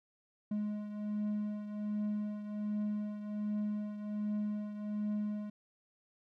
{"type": "beating tone pair", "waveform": "triangle", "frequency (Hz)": [209.2, 210.5], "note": ["G#3", "G#3"], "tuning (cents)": [13, 24], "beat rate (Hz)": 1.3, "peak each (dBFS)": [-33, -40], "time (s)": [0.51, 5.5], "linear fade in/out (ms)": 5, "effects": []}